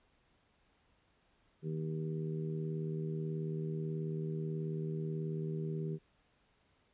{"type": "harmonic tone", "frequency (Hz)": 78.4, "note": "D#2", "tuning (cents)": 14, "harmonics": [2, 3, 4, 5, 6], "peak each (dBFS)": [-36, -48, -50, -42, -53], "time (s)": [1.62, 5.99], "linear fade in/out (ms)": 50, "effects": ["pink hiss -72 dBFS RMS until 6.93 s", "resampled to 8000 Hz"]}